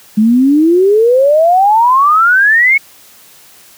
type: exponential sweep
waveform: sine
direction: up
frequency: 208.6 to 2232 Hz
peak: -5 dBFS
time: 0.17-2.78 s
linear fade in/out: 10 ms
effects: white hiss -41 dBFS RMS until 3.77 s + high-pass 80 Hz 12 dB/octave